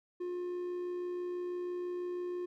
triangle tone with amplitude modulation, 356.1 Hz, F4, 34 cents sharp, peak -32 dBFS, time 0.2-2.46 s, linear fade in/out 10 ms, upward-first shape sine, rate 66.1 Hz, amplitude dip 25%, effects none

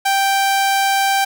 sawtooth tone, 784 Hz, G5, in tune, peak -10 dBFS, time 0.05-1.25 s, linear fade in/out 10 ms, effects none

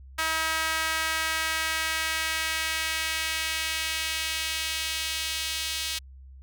sawtooth tone with high-pass filter sweep, 320 Hz, D#4, 49 cents sharp, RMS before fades -29 dBFS, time 0.18-5.99 s, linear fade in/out 10 ms, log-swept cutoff 1400 to 3300 Hz, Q 1.4, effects added 66 Hz sine -44 dBFS peak until 6.42 s

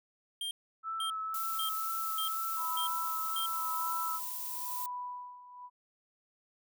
square tone bursts, 3190 Hz, G7, 30 cents sharp, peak -35 dBFS, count 6, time 0.41-3.46 s, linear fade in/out 2 ms, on 100 ms, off 490 ms
sine tone with vibrato, 1311 Hz, E6, 10 cents flat, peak -34 dBFS, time 0.83-4.2 s, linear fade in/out 50 ms, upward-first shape triangle, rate 2 Hz, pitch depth 21 cents each way
violet noise, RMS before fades -39 dBFS, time 1.34-4.86 s, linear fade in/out 2 ms
sine tone with tremolo, 987.8 Hz, B5, in tune, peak -36 dBFS, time 2.56-5.7 s, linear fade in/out 50 ms, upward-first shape sine, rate 0.95 Hz, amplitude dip 80%
effects none

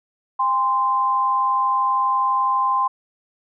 sine tone pair together, 806.8 / 1039 Hz, G5 / C6, +50 / -12 cents, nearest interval major third, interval 438 cents, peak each -24 / -17 dBFS, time 0.39-2.88 s, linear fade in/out 10 ms, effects none

